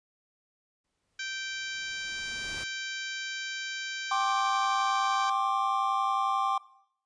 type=noise with exponential growth; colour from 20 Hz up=pink; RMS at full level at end=-42 dBFS; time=0.84-2.64 s; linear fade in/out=5 ms; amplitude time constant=390 ms
type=harmonic tone; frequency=780 Hz; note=G5; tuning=9 cents flat; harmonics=2 / 3 / 4 / 5 / 6 / 7 / 8 / 9; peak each=-36 / -40 / -42 / -44 / -46 / -47 / -48 / -49 dBFS; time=1.19-5.3 s; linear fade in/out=5 ms
type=chord; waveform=triangle; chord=G suspended fourth; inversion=none; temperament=equal with one note detuned; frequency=784 / 1063.6 / 1174.7 Hz; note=G5 / C6 / D6; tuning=0 / +28 / 0 cents; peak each=-28 dBFS; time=4.11-6.58 s; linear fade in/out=5 ms
effects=noise-tail reverb RT60 0.7 s tail -20 dB re dry + resampled to 22050 Hz